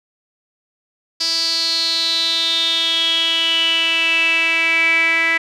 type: tone with band-pass filter sweep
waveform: sawtooth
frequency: 329.6 Hz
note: E4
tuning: in tune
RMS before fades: -17 dBFS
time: 1.2-5.38 s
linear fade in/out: 10 ms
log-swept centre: 4800 to 2100 Hz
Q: 9.6
effects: none